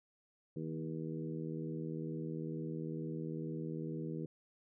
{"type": "harmonic tone with a mistuned harmonic", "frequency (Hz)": 80, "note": "D#2", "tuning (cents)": 49, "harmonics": [2, 3, 4, 5, 6], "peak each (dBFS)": [-41, -46, -44, -47, -49], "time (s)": [0.56, 4.26], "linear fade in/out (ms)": 5, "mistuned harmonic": 2, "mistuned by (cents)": -24, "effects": []}